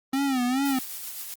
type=tone with vibrato; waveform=square; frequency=261.6 Hz; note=C4; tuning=in tune; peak=-23 dBFS; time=0.13-0.79 s; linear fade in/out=5 ms; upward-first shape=sine; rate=2.4 Hz; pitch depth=120 cents each way
type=noise with tremolo; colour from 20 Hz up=blue; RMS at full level=-35 dBFS; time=0.65-1.34 s; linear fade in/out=2 ms; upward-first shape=sine; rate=7.7 Hz; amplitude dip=30%
effects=Opus 32 kbps